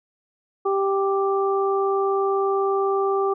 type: harmonic tone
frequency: 392 Hz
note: G4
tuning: in tune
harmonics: 1 / 2 / 3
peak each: -20 / -27 / -26 dBFS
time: 0.65-3.34 s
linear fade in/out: 10 ms
effects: none